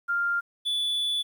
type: tone pair in turn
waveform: sine / triangle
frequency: 1396.9 / 3457 Hz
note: F6 / A7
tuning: 0 / -31 cents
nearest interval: octave + major third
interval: 1569 cents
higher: second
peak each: -23 dBFS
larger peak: neither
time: 0.08-0.41 / 0.65-1.23 s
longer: second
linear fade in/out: 20 ms
effects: 10-bit